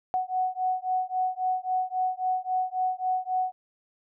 sine beating tone pair, 740 / 743.7 Hz, F#5 / F#5, 0 / +9 cents, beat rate 3.7 Hz, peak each -28 dBFS, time 0.14-3.52 s, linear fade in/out 0 ms, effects none

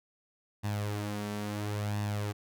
sawtooth tone with flanger, 103.83 Hz, G#2, in tune, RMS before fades -34 dBFS, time 0.63-2.33 s, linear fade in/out 20 ms, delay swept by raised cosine 1.1 to 4.5 ms, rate 0.73 Hz, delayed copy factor +0.55, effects none

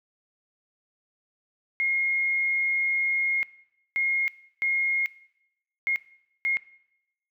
sine tone bursts at uneven times, 2146 Hz, C7, 43 cents sharp, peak -22 dBFS, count 5, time 1.8-3.43 / 3.96-4.28 / 4.62-5.06 / 5.87-5.96 / 6.45-6.57 s, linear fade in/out 0 ms, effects noise-tail reverb RT60 0.8 s tail -19 dB re dry

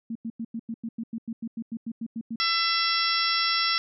sine tone bursts, 228.1 Hz, A#3, 37 cents flat, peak -29 dBFS, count 16, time 0.1-2.359 s, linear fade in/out 5 ms, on 54 ms, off 93 ms
harmonic tone, 670 Hz, E5, 28 cents sharp, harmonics 2 / 3 / 4 / 5 / 6 / 7 / 8, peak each -28 / -30 / -33 / -31 / -33 / -32 / -27 dBFS, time 2.4-3.78 s, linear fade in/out 0 ms
effects none

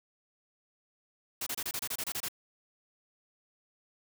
white noise bursts, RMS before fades -35 dBFS, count 11, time 1.41-2.285 s, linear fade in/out 5 ms, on 55 ms, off 27 ms, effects none

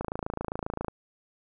click train, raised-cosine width 1 ms, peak -17 dBFS, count 25, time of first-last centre 0.01-0.883 s, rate 27.5 Hz, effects none

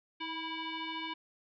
sine tone with frequency modulation, 987.8 Hz, B5, in tune, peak -36 dBFS, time 0.2-1.14 s, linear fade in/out 10 ms, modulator 654 Hz, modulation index 3.8, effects none

